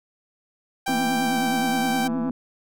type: tone with pitch glide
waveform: sawtooth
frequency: 785 to 778.2 Hz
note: G5 to G5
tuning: +2 to -13 cents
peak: -20 dBFS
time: 0.86-2.08 s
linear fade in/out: 10 ms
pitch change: -15 cents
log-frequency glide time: 1.22-1.37 s
type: click train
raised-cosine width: 1 ms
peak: -20 dBFS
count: 236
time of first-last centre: 0.88-2.296 s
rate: 166 Hz
type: tone with vibrato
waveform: sine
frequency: 245.9 Hz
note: B3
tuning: 7 cents flat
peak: -23 dBFS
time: 0.89-2.31 s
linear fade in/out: 2 ms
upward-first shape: triangle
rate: 9.6 Hz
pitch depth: 170 cents each way
effects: none